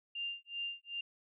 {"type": "tone with tremolo", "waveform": "sine", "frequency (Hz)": 2794, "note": "F7", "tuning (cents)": 0, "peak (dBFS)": -35, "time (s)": [0.15, 1.01], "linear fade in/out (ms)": 5, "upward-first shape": "sine", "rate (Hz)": 2.6, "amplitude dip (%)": 100, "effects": []}